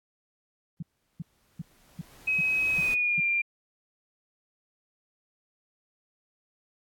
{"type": "noise with exponential growth", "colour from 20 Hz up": "pink", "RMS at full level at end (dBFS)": -40, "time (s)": [0.77, 2.94], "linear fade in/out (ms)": 0, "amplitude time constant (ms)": 470}
{"type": "tone bursts", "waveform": "sine", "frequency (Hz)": 164.81, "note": "E3", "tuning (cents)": 0, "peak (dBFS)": -31, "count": 7, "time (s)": [0.8, 3.202], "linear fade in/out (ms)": 5, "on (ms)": 26, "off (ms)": 370}
{"type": "tone with pitch glide", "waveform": "sine", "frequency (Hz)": [2543, 2386], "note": ["D#7", "D7"], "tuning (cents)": [37, 27], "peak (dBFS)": -23, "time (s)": [2.27, 3.42], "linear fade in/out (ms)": 10, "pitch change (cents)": -110, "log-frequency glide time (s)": [2.73, 3.23]}
{"effects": ["AAC 64 kbps"]}